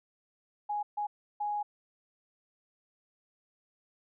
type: tone bursts at uneven times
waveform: sine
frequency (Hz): 830.6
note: G#5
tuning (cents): 0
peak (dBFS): -30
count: 3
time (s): 0.69-0.83 / 0.97-1.07 / 1.4-1.63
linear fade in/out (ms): 10
effects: none

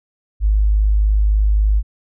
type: tone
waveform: sine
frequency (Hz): 51.8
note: G#1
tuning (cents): -4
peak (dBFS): -11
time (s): 0.4-1.83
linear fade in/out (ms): 50
effects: none

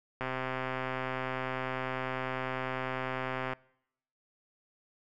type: click train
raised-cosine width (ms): 0.5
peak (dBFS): -19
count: 433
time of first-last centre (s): 0.21-3.533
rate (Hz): 130
effects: noise-tail reverb RT60 0.8 s tail -25 dB re dry

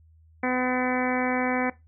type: harmonic tone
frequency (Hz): 252.7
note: B3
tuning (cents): +40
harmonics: 1 / 2 / 3 / 4 / 5 / 6 / 7 / 8 / 9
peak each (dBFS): -27 / -30 / -31 / -35 / -38 / -36 / -35 / -34 / -35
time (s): 0.43-1.7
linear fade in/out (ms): 5
effects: noise-tail reverb RT60 0.2 s tail -17 dB re dry + added 80 Hz sine -53 dBFS peak until 1.87 s

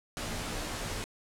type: noise with comb filter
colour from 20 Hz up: pink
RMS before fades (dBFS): -36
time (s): 0.17-1.04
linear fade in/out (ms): 0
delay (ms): 15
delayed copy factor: -0.85
effects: low-pass 10000 Hz 12 dB/octave

